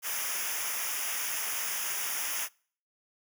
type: noise with comb filter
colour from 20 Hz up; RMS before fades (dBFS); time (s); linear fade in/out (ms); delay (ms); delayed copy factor
white; -33; 0.02-2.49; 50; 0.24; -0.95
effects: noise-tail reverb RT60 0.5 s tail -26 dB re dry